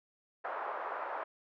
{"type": "band-pass noise", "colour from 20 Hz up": "white", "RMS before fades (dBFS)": -39, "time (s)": [0.44, 1.24], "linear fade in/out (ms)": 10, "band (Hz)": [510, 1300], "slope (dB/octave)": 24, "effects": []}